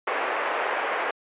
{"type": "band-pass noise", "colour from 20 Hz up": "pink", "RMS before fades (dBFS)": -27, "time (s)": [0.07, 1.11], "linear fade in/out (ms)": 5, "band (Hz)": [470, 2300], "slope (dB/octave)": 24, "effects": ["resampled to 8000 Hz"]}